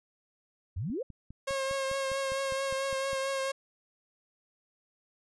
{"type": "exponential sweep", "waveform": "sine", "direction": "up", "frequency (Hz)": [76.3, 575], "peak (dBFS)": -31, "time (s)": [0.76, 1.03], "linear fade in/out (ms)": 10}
{"type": "click train", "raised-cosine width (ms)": 5, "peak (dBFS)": -33, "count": 12, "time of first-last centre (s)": [0.9, 3.131], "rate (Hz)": 4.93}
{"type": "tone with vibrato", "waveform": "sawtooth", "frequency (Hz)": 540, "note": "C#5", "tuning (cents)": -45, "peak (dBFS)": -26, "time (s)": [1.47, 3.52], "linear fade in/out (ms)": 10, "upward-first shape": "triangle", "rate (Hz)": 4.5, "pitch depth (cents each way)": 27}
{"effects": ["resampled to 24000 Hz"]}